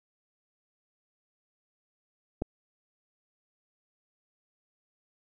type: clicks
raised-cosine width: 2 ms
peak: -29 / -16 dBFS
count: 2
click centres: 2.418 / 2.421 s
effects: none